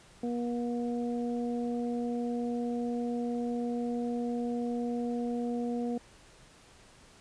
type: harmonic tone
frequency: 239.5 Hz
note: A#3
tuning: 47 cents sharp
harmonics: 1 / 2 / 3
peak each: -31 / -36 / -42 dBFS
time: 0.23-5.98 s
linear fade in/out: 5 ms
effects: pink hiss -57 dBFS RMS until 7.2 s + resampled to 22050 Hz